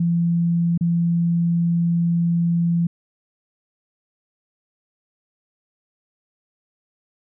sine tone with dropouts, 170 Hz, F3, 46 cents flat, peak -16 dBFS, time 0-2.87 s, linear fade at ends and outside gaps 5 ms, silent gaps 0.777-0.809 s, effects none

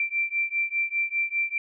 sine beating tone pair, 2349 / 2354 Hz, D7 / D7, 0 / +3 cents, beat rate 5 Hz, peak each -27 dBFS, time 0-1.58 s, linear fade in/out 2 ms, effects none

